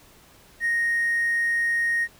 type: tone with hard clipping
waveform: triangle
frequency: 1864.7 Hz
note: A#6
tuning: in tune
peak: -21 dBFS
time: 0.6-2.08 s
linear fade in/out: 50 ms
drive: 4 dB
effects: pink hiss -53 dBFS RMS until 2.19 s